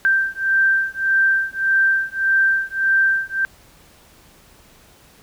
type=beating tone pair; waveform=sine; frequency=1568 / 1569.7 Hz; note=G6 / G6; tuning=0 / +2 cents; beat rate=1.7 Hz; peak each=-18 dBFS; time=0.05-3.45 s; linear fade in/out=0 ms; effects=pink hiss -50 dBFS RMS until 5.22 s